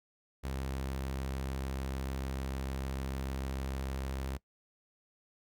sawtooth tone, 66.7 Hz, C2, 34 cents sharp, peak -31 dBFS, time 0.43-4.38 s, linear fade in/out 20 ms, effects noise-tail reverb RT60 0.1 s tail -22 dB re dry + Opus 48 kbps

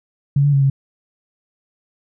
sine tone with pitch steps, 140.9 / 144.1 / 138.4 / 136.6 Hz, C#3 / D3 / C#3 / C#3, +29 / -33 / -2 / -25 cents, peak -11 dBFS, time 0.36-0.7 s, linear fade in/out 5 ms, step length 85 ms, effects none

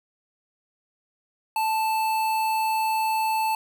square tone with notch filter, 880 Hz, A5, in tune, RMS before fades -24 dBFS, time 1.56-3.55 s, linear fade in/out 2 ms, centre 5900 Hz, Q 1.6, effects 9-bit

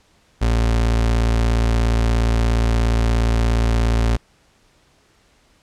35% pulse tone, 57 Hz, A#1, 38 cents flat, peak -13 dBFS, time 0.41-4.17 s, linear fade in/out 10 ms, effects pink hiss -57 dBFS RMS until 5.62 s + low-pass 8000 Hz 12 dB/octave

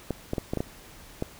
clicks, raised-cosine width 2 ms, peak -14 dBFS, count 7, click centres 0.107 / 0.334 / 0.382 / 0.535 / 0.573 / 0.605 / 1.224 s, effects pink hiss -49 dBFS RMS until 1.39 s

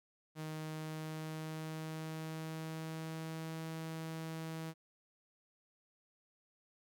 sawtooth tone with pitch glide, 156.4 to 161.17 Hz, D#3 to E3, +9 to -39 cents, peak -37 dBFS, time 0.35-4.74 s, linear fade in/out 50 ms, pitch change +52 cents, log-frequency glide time 0.7-3.63 s, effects none

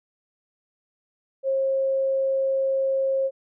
sine tone, 537 Hz, C5, 45 cents sharp, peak -20 dBFS, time 1.43-3.31 s, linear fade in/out 50 ms, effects none

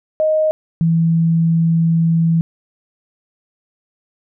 sine tone pair in turn, 623 / 165.01 Hz, D#5 / E3, +2 / +2 cents, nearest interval octave + major seventh, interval 2300 cents, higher first, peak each -12 / -11 dBFS, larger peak second, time 0.2-0.51 / 0.81-2.41 s, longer second, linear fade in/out 0 ms, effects none

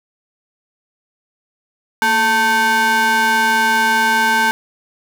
square ring-modulated tone, 329.6 Hz, E4, in tune, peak -10 dBFS, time 2.02-4.51 s, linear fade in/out 0 ms, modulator 1220 Hz, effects none

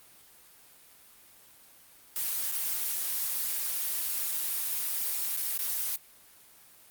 blue noise with dropouts, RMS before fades -31 dBFS, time 2.16-5.96 s, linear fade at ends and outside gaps 1 ms, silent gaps 2.516-2.521 / 5.366-5.372 / 5.577-5.59 s, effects white hiss -56 dBFS RMS until 6.9 s + Opus 32 kbps

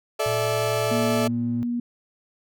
35% pulse chord, A suspended fourth, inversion none, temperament equal with one note detuned, 433.7 / 587.3 / 659.3 Hz, A4 / D5 / E5, -25 / 0 / 0 cents, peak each -25 dBFS, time 0.19-1.28 s, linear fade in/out 10 ms
triangle tone, 115.5 Hz, A#2, 16 cents flat, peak -27 dBFS, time 0.26-1.63 s, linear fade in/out 0 ms
sine tone with pitch glide, 235.5 to 239.6 Hz, A#3 to A#3, +18 to +48 cents, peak -23 dBFS, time 0.91-1.8 s, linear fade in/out 5 ms, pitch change +30 cents, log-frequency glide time 1.07-1.45 s
effects none

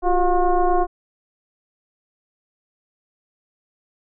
sine tone with frequency modulation, 350 Hz, F4, 4 cents sharp, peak -14 dBFS, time 0.02-0.87 s, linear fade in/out 50 ms, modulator 364 Hz, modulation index 1.6, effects none

